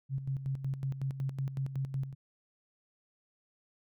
sine tone with tremolo, 135.2 Hz, C#3, 43 cents flat, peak -30 dBFS, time 0.09-2.15 s, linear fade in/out 50 ms, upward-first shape square, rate 5.4 Hz, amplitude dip 65%, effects none

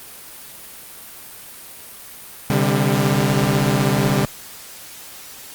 sawtooth chord, C suspended second, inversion none, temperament equal with one note detuned, 130.81 / 146.83 / 199.31 Hz, C3 / D3 / G3, 0 / 0 / +29 cents, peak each -16 dBFS, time 2.5-4.25 s, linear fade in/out 0 ms, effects white hiss -38 dBFS RMS until 5.54 s + Opus 32 kbps

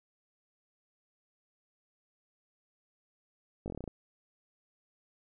slowing click train, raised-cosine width 2 ms, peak -26 dBFS, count 9, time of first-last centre 3.66-3.877 s, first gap 19 ms, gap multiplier 1.1, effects none

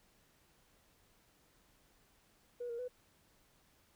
sine tone with pitch steps, 484.9 / 468.9 / 498.1 Hz, B4 / A#4 / B4, -32 / +10 / +15 cents, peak -38 dBFS, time 2.6-2.882 s, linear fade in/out 10 ms, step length 94 ms, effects tanh soft clip ceiling -34 dBFS + pink hiss -70 dBFS RMS until 3.95 s

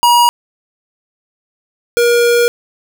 square tone pair in turn, 957 / 475.7 Hz, A#5 / A#4, +45 / +35 cents, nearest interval octave, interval 1210 cents, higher first, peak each -7 / -9 dBFS, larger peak first, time 0.03-0.29 / 1.97-2.48 s, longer second, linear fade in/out 0 ms, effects none

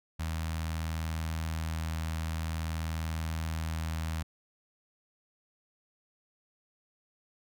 sawtooth tone with notch filter, 80.5 Hz, E2, 41 cents flat, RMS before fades -34 dBFS, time 0.19-4.23 s, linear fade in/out 10 ms, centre 400 Hz, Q 0.66, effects none

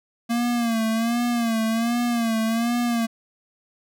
square tone with vibrato, 231.3 Hz, A#3, 13 cents flat, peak -21 dBFS, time 0.29-3.07 s, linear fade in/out 20 ms, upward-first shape sine, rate 1.3 Hz, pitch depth 71 cents each way, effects none

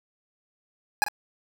25% pulse tone with echo, 830.6 Hz, G#5, in tune, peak -14 dBFS, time 1.02-1.04 s, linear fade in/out 0 ms, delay 44 ms, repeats 1, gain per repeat -12 dB, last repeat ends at 1.084 s, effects none

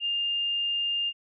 sine tone, 2809 Hz, F7, 9 cents sharp, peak -25 dBFS, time 0-1.13 s, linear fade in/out 50 ms, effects none

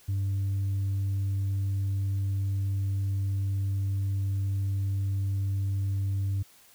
sine tone with tanh clipping, 98 Hz, G2, in tune, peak -26 dBFS, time 0.08-6.43 s, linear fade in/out 10 ms, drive 1 dB, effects white hiss -57 dBFS RMS until 6.74 s

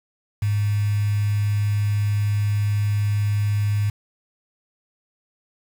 sine tone with quantisation, 103.3 Hz, G#2, 9 cents flat, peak -18 dBFS, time 0.42-3.9 s, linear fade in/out 5 ms, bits 6, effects none

